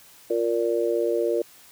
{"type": "harmonic tone", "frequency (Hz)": 116.54, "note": "A#2", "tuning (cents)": 0, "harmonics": [3, 4, 5], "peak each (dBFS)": [-25, -24, -27], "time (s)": [0.3, 1.42], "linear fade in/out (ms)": 5, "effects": ["white hiss -51 dBFS RMS until 1.71 s", "high-pass 60 Hz 12 dB/octave"]}